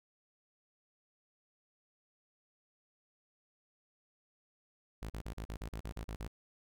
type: tone bursts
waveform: sawtooth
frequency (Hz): 54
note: A1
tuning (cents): -32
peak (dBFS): -36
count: 11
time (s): 5.02-6.277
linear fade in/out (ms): 0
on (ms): 77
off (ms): 41
effects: none